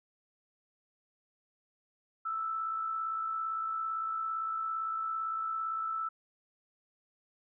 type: tone with amplitude modulation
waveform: sine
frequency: 1318.5 Hz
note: E6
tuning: in tune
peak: -30 dBFS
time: 2.25-6.09 s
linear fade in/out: 10 ms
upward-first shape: sine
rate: 57.7 Hz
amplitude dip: 40%
effects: none